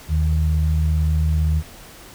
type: tone pair together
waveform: sine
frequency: 77.78 / 155.56 Hz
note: D#2 / D#3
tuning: 0 / 0 cents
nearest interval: octave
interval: 1200 cents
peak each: -16 / -23 dBFS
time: 0.08-1.63 s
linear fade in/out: 50 ms
effects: pink hiss -42 dBFS RMS until 2.14 s